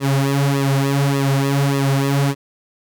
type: tone with flanger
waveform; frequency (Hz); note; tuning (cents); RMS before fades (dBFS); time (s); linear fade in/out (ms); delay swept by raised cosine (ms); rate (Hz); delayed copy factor
sawtooth; 138.59; C#3; 0; -17; 0-2.35; 50; 1.3 to 5.9; 1.7; -0.85
effects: none